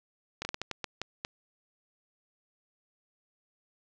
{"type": "slowing click train", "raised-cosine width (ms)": 0.2, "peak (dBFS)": -16, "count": 9, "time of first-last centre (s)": [0.42, 1.249], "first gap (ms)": 30, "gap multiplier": 1.34, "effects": ["low-pass 7000 Hz 12 dB/octave", "8-bit"]}